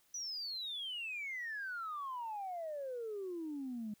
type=exponential sweep; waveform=sine; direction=down; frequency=5990 to 205 Hz; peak=-38 dBFS; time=0.14-3.94 s; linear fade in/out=5 ms; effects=tanh soft clip ceiling -35 dBFS + white hiss -71 dBFS RMS until 4 s